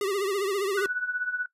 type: tone with vibrato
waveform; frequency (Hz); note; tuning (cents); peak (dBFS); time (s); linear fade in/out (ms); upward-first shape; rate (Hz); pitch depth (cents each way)
square; 394.6; G4; +11; -26; 0.01-0.86; 2; triangle; 15; 110
type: tone with tremolo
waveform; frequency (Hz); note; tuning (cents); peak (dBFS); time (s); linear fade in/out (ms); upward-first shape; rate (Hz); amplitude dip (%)
sine; 1480; F#6; 0; -23; 0.77-1.46; 5; triangle; 16; 80
effects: noise-tail reverb RT60 0.1 s tail -19 dB re dry + resampled to 32000 Hz